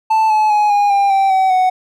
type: tone with pitch steps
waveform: triangle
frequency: 880 / 858.9 / 838.3 / 818.2 / 798.6 / 779.5 / 760.8 / 742.6 Hz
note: A5 / A5 / G#5 / G#5 / G5 / G5 / F#5 / F#5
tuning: 0 / -42 / +16 / -26 / +32 / -10 / +48 / +6 cents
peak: -8 dBFS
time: 0.1-1.7 s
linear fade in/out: 10 ms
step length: 200 ms
effects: none